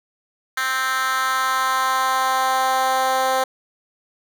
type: tone with high-pass filter sweep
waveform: 10% pulse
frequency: 261.6 Hz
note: C4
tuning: in tune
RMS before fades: -20 dBFS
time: 0.57-3.44 s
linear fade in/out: 5 ms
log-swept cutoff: 1600 to 600 Hz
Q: 2.3
effects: none